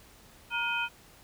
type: tone cluster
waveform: sine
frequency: 939 / 1427 / 2507 / 3098 Hz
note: A#5 / F6 / D#7 / G7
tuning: +12 / +37 / +12 / -21 cents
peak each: -35 / -33 / -31 / -38 dBFS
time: 0.5-0.89 s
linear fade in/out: 50 ms
effects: pink hiss -56 dBFS RMS until 1.23 s